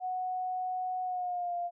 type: tone with pitch glide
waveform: sine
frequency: 738 to 699 Hz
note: F#5 to F5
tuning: -5 to +1 cents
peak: -31 dBFS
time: 0-1.71 s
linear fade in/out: 50 ms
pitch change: -94 cents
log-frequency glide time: 1.03-1.55 s
effects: none